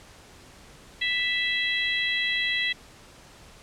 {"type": "harmonic tone", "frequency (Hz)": 659.3, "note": "E5", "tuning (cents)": 0, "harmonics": [3, 4, 5, 6], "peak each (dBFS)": [-26, -32, -29, -33], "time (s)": [1.01, 2.73], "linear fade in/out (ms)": 10}
{"type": "clicks", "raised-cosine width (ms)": 0.3, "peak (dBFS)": -32, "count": 2, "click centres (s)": [1.197, 2.174]}
{"effects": ["pink hiss -50 dBFS RMS until 3.62 s", "low-pass 9000 Hz 12 dB/octave"]}